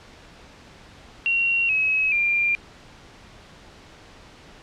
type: tone with pitch steps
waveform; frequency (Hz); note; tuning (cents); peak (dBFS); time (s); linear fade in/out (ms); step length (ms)
sine; 2745 / 2561 / 2390; F7 / D#7 / D7; -31 / +49 / +30; -18; 1.26-2.55; 0; 430
effects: pink hiss -47 dBFS RMS until 4.62 s + low-pass 5000 Hz 12 dB/octave